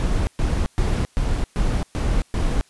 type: noise bursts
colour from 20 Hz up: brown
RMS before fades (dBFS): -20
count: 7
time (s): 0-2.61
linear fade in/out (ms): 0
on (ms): 270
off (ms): 120
effects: white hiss -56 dBFS RMS until 2.69 s + resampled to 24000 Hz